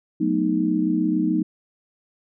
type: chord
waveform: sine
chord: B dominant seventh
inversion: second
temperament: equal with one note detuned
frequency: 183.08 / 220 / 246.9 / 311.1 Hz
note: F#3 / A3 / B3 / D#4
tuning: -18 / 0 / 0 / 0 cents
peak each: -25 / -26 / -26 / -21 dBFS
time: 0.2-1.43 s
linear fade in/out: 10 ms
effects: none